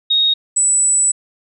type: tone pair in turn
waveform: sine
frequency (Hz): 3744 / 7933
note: A#7 / B8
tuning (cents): +7 / +7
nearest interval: octave + minor second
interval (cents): 1300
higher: second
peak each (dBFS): -11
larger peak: neither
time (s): 0.1-0.34 / 0.56-1.12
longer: second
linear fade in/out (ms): 10
effects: none